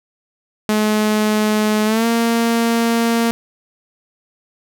sawtooth tone with pitch glide, 213.4 to 231.4 Hz, G#3 to A#3, +47 to -13 cents, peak -10 dBFS, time 0.69-3.31 s, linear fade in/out 0 ms, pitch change +140 cents, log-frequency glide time 1.85-2.06 s, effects none

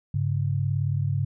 sine tone pair together, 101.4 / 139.71 Hz, G#2 / C#3, -41 / +14 cents, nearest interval tritone, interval 555 cents, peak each -25 / -25 dBFS, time 0.14-1.25 s, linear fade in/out 5 ms, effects none

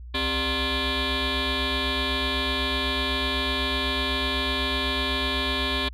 sine tone with frequency modulation, 1723 Hz, A6, 37 cents flat, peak -21 dBFS, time 0.14-5.89 s, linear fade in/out 10 ms, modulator 331 Hz, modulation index 6.7, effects tanh soft clip ceiling -21 dBFS + added 60 Hz sine -37 dBFS peak until 5.93 s

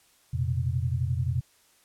sine chord, F suspended fourth, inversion none, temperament equal with one note detuned, 87.31 / 119.4 / 130.81 Hz, F2 / Bb2 / C3, 0 / +42 / 0 cents, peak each -29 dBFS, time 0.33-1.41 s, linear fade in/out 10 ms, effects white hiss -62 dBFS RMS until 1.84 s + low-pass 12000 Hz 12 dB/octave

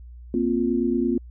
sine chord, Bb suspended second, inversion none, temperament just, 233.1 / 262.2 / 349.6 Hz, Bb3 / C4 / F4, 0 / +4 / +2 cents, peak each -24 dBFS, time 0.34-1.18 s, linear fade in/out 2 ms, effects added 60 Hz sine -39 dBFS peak until 1.3 s

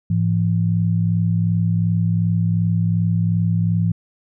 sine tone pair together, 106.49 / 169.2 Hz, G#2 / E3, +44 / +45 cents, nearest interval minor sixth, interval 801 cents, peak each -18 dBFS, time 0.1-3.92 s, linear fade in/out 5 ms, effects none

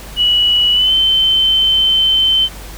sine tone with pitch glide, 2936 to 3082 Hz, F#7 to G7, -14 to -30 cents, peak -9 dBFS, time 0.16-2.49 s, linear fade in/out 50 ms, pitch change +84 cents, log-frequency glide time 0.72-0.93 s, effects added 50 Hz sine -31 dBFS peak until 2.77 s + pink hiss -34 dBFS RMS until 2.77 s

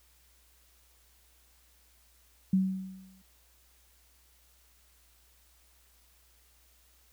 sine tone with exponential decay, 189.2 Hz, F#3, 39 cents sharp, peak -20 dBFS, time 2.53-3.22 s, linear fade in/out 5 ms, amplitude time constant 150 ms, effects added 60 Hz sine -65 dBFS peak until 7.12 s + white hiss -65 dBFS RMS until 7.12 s

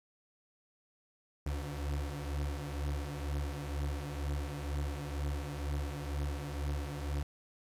35% pulse beating tone pair, 71.3 / 73.4 Hz, C#2 / D2, +49 / 0 cents, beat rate 2.1 Hz, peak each -35 / -37 dBFS, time 1.46-7.23 s, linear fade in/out 5 ms, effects resampled to 32000 Hz + 11-bit

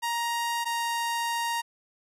sawtooth tone pair in turn, 938 / 934.2 Hz, A#5 / A#5, +11 / +3 cents, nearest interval unison, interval 8 cents, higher first, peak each -23 dBFS, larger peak neither, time 0.02-0.65 / 0.65-1.62 s, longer second, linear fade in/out 20 ms, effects resampled to 32000 Hz

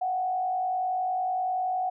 sine tone with frequency modulation, 740 Hz, F#5, in tune, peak -25 dBFS, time 0.01-1.9 s, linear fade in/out 10 ms, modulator 50.7 Hz, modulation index 0.42, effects none

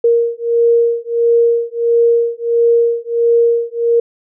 sine beating tone pair, 467 / 468.5 Hz, A#4 / A#4, +3 / +9 cents, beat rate 1.5 Hz, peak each -13 dBFS, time 0.04-4 s, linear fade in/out 5 ms, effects none

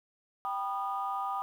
sine chord, G augmented, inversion none, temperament just, 784 / 980 / 1225 Hz, G5 / B5 / D#6, 0 / -14 / -27 cents, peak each -34 / -37 / -34 dBFS, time 0.45-1.42 s, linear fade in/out 0 ms, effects tanh soft clip ceiling -23 dBFS + 10-bit

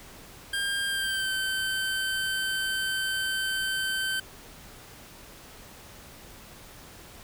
25% pulse tone with pitch glide, 1600 to 1544.6 Hz, G6 to G6, +35 to -26 cents, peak -23 dBFS, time 0.53-4.2 s, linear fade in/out 5 ms, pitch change -61 cents, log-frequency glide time 0.86-1.31 s, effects pink hiss -48 dBFS RMS until 7.23 s

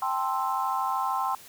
sine chord, A minor seventh, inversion third, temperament equal with one note detuned, 787.2 / 880 / 1046.5 / 1318.5 Hz, G5 / A5 / C6 / E6, +7 / 0 / 0 / 0 cents, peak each -30 / -33 / -28 / -34 dBFS, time 0.02-1.35 s, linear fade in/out 2 ms, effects white hiss -49 dBFS RMS until 1.48 s

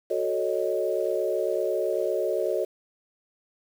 sine chord, D# half-diminished seventh, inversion first, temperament equal, 370 / 440 / 554.4 / 622.3 Hz, F#4 / A4 / C#5 / D#5, 0 / 0 / 0 / 0 cents, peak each -29 dBFS, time 0.1-2.65 s, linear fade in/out 10 ms, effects 8-bit

